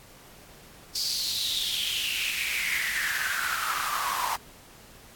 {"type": "noise with high-pass filter sweep", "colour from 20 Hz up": "pink", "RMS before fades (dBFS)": -29, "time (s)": [0.95, 4.36], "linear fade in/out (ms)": 5, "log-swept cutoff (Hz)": [4900, 930], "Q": 7, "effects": ["pink hiss -51 dBFS RMS until 5.15 s", "AAC 64 kbps"]}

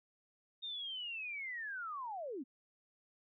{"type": "linear sweep", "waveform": "sine", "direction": "down", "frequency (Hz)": [3700, 230], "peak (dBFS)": -40, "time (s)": [0.62, 2.44], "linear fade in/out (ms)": 20, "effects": []}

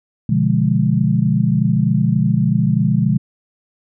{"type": "chord", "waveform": "sine", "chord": "B diminished seventh", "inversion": "none", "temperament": "equal", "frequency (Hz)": [123.47, 146.83, 174.61, 207.7], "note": ["B2", "D3", "F3", "Ab3"], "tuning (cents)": [0, 0, 0, 0], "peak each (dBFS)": -18, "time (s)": [0.29, 3.18], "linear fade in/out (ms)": 5, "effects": []}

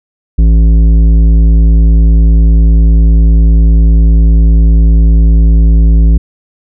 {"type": "tone with tanh clipping", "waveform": "sine", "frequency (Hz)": 55, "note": "A1", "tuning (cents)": 0, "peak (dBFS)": -4, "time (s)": [0.38, 6.18], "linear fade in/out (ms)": 10, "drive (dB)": 11, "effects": []}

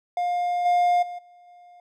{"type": "tone with level steps", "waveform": "triangle", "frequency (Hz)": 708, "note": "F5", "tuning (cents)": 23, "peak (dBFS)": [-20, -15, -30, -47, -45], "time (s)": [0.17, 1.8], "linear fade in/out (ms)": 2, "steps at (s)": [0.65, 1.02, 1.18, 1.47], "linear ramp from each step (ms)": 10, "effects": []}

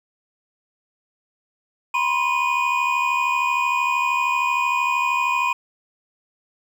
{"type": "tone cluster", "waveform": "triangle", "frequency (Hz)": [972, 1045, 2471], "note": ["B5", "C6", "D#7"], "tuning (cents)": [-28, -2, -13], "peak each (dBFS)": -21, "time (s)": [1.94, 5.53], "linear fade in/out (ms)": 5, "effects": ["9-bit"]}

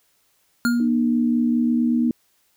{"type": "tone", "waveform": "sine", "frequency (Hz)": 238.7, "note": "A#3", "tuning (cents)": 41, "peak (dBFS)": -17, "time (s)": [0.65, 2.11], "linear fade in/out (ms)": 2}
{"type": "tone with exponential decay", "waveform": "square", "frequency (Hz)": 1415, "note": "F6", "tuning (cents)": 22, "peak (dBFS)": -19, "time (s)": [0.65, 0.88], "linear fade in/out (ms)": 0, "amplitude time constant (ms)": 49}
{"type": "tone with pitch glide", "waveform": "sine", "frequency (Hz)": [303.4, 307.6], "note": ["D#4", "D#4"], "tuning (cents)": [-44, -20], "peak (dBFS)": -24, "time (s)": [0.8, 2.11], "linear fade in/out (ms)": 2, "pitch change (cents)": 24, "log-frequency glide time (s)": [1.47, 1.72]}
{"effects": ["white hiss -64 dBFS RMS until 2.56 s"]}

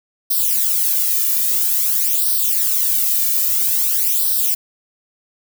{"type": "noise with flanger", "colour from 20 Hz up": "violet", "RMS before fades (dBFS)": -17, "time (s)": [0.3, 4.55], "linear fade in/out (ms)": 10, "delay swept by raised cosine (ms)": [0.21, 1.71], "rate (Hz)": 0.5, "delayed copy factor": 0.95, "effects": []}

